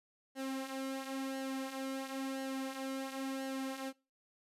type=tone with flanger; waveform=sawtooth; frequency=267.2 Hz; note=C4; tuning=36 cents sharp; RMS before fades=-40 dBFS; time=0.35-3.93 s; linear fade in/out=50 ms; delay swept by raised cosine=0.82 to 4.92 ms; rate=0.97 Hz; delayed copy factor=-0.6; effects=noise-tail reverb RT60 0.3 s tail -23 dB re dry + resampled to 32000 Hz